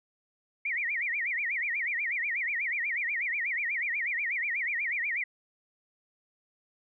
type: tone with vibrato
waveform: sine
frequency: 2106 Hz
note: C7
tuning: 11 cents sharp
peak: -28 dBFS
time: 0.65-5.24 s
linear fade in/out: 5 ms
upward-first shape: sine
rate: 8.2 Hz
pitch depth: 240 cents each way
effects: none